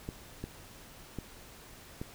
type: clicks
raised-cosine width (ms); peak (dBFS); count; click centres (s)
3; -24; 4; 0.089 / 0.44 / 1.187 / 2.015
effects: pink hiss -52 dBFS RMS until 2.14 s

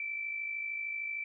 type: tone with amplitude modulation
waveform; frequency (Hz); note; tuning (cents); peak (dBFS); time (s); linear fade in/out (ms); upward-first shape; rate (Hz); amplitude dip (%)
sine; 2329; D7; -15; -32; 0-1.24; 2; sine; 53.2; 50
effects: none

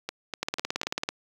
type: two click trains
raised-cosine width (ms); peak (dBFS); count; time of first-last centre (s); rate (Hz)
0.2; -10 / -14; 13 / 4; 0.43-1.089 / 0.09-0.833; 18.2 / 4.04
effects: high-pass 150 Hz 12 dB/octave + 7-bit

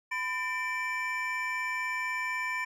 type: tone cluster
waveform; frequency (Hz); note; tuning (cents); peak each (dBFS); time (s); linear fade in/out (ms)
triangle; 1008 / 1796 / 2332; B5 / A6 / D7; +35 / +35 / -13; -34 / -33 / -32; 0.11-2.65; 10
effects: resampled to 32000 Hz

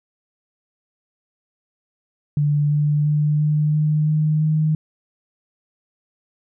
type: tone with pitch steps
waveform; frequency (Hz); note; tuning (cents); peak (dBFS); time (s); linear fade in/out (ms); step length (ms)
sine; 146.83 / 148.19 / 149.57 / 150.96 / 152.36 / 153.77 / 155.2; D3 / D3 / D3 / D3 / D#3 / D#3 / D#3; 0 / +16 / +32 / +48 / -36 / -20 / -4; -15; 2.37-4.75; 2; 340
effects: none

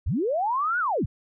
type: linear two-way sweep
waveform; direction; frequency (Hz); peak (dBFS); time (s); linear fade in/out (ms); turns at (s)
sine; up then down; 45.26 to 1500 to 45.26; -22; 0.06-1.06; 10; 0.79
effects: none

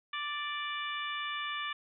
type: harmonic tone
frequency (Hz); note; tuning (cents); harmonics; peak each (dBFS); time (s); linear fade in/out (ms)
587.3; D5; 0; 2 / 3 / 4 / 5 / 6; -38 / -40 / -41 / -42 / -43; 0.13-1.73; 5
effects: none

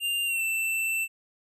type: tone with pitch glide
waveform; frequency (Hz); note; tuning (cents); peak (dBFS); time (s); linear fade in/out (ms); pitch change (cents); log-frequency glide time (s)
square; 2794 to 2671; F7 to E7; 0 to +22; -26; 0-1.08; 50; -78; 0.25-0.42
effects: none

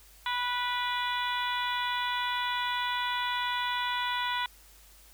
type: harmonic tone with a mistuned harmonic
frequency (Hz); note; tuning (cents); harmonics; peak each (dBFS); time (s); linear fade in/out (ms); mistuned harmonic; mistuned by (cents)
490.8; B4; -11; 2 / 3 / 4 / 5 / 6 / 7 / 8; -31 / -36 / -37 / -41 / -41 / -36 / -42; 0.26-4.46; 2; 5; -21
effects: added 50 Hz sine -57 dBFS peak until 5.13 s + white hiss -57 dBFS RMS until 5.13 s

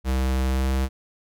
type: tone with pitch glide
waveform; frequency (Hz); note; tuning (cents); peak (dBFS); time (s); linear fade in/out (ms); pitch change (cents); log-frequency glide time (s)
square; 65.2 to 65.96; C2 to C2; -5 to +15; -21; 0.04-0.89; 50; +20; 0.47-0.71
effects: none

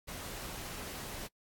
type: noise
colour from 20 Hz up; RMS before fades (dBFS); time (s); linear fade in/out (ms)
pink; -43; 0.07-1.28; 20
effects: noise-tail reverb RT60 0.1 s tail -25 dB re dry + AAC 64 kbps

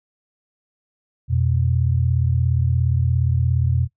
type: tone pair together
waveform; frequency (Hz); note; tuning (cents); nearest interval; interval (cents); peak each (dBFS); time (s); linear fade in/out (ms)
sine; 86.66 / 123.8; F2 / B2; -13 / +5; tritone; 618; -19; 1.28-3.88; 50
effects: noise-tail reverb RT60 0.1 s tail -17 dB re dry

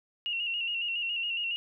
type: tone with vibrato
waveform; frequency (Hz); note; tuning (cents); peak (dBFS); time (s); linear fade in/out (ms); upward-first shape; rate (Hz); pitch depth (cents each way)
sine; 2794; F7; 0; -29; 0.26-1.56; 0; square; 7.2; 43
effects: none

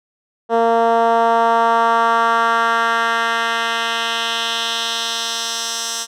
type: tone with band-pass filter sweep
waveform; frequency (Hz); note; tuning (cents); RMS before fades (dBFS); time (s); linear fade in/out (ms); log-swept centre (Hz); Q
10% pulse; 230; A#3; -23; -17; 0.49-6.07; 50; 550 to 6400; 1.6
effects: none

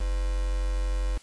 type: tone with quantisation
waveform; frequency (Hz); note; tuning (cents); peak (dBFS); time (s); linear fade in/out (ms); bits
sine; 46.25; F#1; 0; -24; 0-1.18; 10; 6
effects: white hiss -54 dBFS RMS until 1.22 s + resampled to 22050 Hz

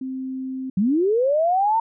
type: tone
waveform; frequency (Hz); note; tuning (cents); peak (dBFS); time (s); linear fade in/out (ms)
sine; 261.6; C4; 0; -26; 0.01-0.7; 5
type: linear sweep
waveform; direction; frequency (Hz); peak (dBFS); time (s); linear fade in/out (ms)
sine; up; 176.6 to 924; -16; 0.77-1.8; 5
effects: none

